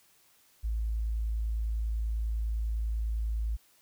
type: tone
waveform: sine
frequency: 55 Hz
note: A1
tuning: in tune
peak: -28 dBFS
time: 0.63-3.57 s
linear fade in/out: 20 ms
effects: white hiss -64 dBFS RMS until 3.81 s